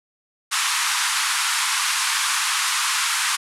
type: band-pass noise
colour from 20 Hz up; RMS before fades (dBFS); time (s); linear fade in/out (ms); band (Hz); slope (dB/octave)
pink; -22; 0.51-3.37; 20; 970 to 11000; 48
effects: none